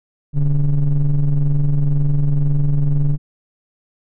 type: ring-modulated tone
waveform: triangle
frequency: 66.8 Hz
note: C2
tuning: 36 cents sharp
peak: -7 dBFS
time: 0.33-3.18 s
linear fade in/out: 50 ms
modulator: 77.8 Hz
effects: none